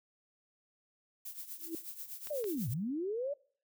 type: noise with tremolo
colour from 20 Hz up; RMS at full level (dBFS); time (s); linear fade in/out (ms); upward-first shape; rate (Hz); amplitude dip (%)
violet; -42; 1.25-2.74; 5; triangle; 8.2; 80
type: tone with exponential growth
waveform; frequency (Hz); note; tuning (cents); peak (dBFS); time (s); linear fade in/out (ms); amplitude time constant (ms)
sine; 329.6; E4; 0; -32; 1.58-1.75; 2; 35
type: clicks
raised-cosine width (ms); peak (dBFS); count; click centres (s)
0.2; -30; 2; 2.272 / 2.442
type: linear two-way sweep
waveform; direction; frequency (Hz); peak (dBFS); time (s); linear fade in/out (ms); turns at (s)
sine; down then up; 622.3 to 103.83 to 590; -33; 2.3-3.34; 10; 2.69
effects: noise-tail reverb RT60 0.5 s tail -24 dB re dry